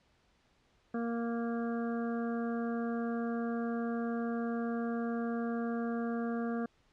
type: harmonic tone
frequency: 233.1 Hz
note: A#3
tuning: in tune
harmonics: 1 / 2 / 3 / 5 / 6 / 7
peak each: -33 / -39 / -43 / -47 / -49 / -50 dBFS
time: 0.94-6.66 s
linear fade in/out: 5 ms
effects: pink hiss -70 dBFS RMS until 6.92 s + low-pass 5000 Hz 12 dB/octave